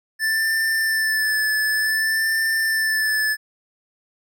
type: tone with vibrato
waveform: square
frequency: 1760 Hz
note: A6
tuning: in tune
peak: -19 dBFS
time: 0.19-3.37 s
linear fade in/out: 50 ms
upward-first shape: sine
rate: 0.55 Hz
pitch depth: 26 cents each way
effects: none